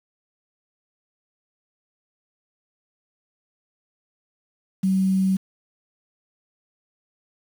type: tone with quantisation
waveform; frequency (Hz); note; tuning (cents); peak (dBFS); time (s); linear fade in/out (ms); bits
sine; 190; F#3; +46; -17; 4.83-5.37; 10; 7
effects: none